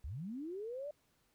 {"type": "linear sweep", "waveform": "sine", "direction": "up", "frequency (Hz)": [53.1, 605], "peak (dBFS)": -40, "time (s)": [0.04, 0.91], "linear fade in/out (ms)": 5, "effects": ["pink hiss -75 dBFS RMS until 1.34 s"]}